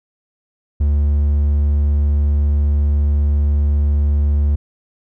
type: tone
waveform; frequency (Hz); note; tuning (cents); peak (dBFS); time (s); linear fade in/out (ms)
triangle; 72.7; D2; -17; -10; 0.8-4.56; 10
effects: none